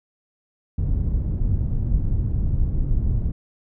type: low-pass noise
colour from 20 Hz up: pink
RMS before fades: -21 dBFS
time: 0.78-3.32 s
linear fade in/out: 5 ms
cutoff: 120 Hz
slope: 12 dB/octave
effects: none